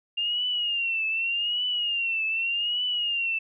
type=tone with vibrato; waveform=sine; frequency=2794 Hz; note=F7; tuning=in tune; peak=-24 dBFS; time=0.17-3.39 s; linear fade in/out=10 ms; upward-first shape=triangle; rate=0.84 Hz; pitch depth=120 cents each way; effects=none